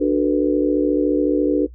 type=chord; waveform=sine; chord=B minor seventh; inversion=first; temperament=just; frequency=296.3 / 370.4 / 444.5 / 493.9 Hz; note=D4 / F#4 / A4 / B4; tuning=+15 / +2 / +18 / 0 cents; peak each=-17 / -21 / -22 / -22 dBFS; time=0-1.67 s; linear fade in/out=20 ms; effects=noise-tail reverb RT60 0.1 s tail -20 dB re dry + added 60 Hz sine -37 dBFS peak until 1.74 s